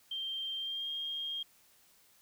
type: tone with pitch glide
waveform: sine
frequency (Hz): 3161 to 3227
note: G7 to G7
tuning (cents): +14 to +50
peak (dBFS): -35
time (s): 0.11-1.43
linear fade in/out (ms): 5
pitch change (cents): +36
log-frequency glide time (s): 0.57-0.89
effects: white hiss -65 dBFS RMS until 2.21 s